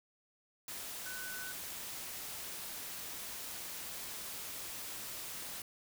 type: tone in noise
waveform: sine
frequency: 1500 Hz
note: F#6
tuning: 23 cents sharp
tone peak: -44 dBFS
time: 1.06-1.52 s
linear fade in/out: 2 ms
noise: white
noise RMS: -44 dBFS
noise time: 0.68-5.62 s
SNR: -3 dB
effects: none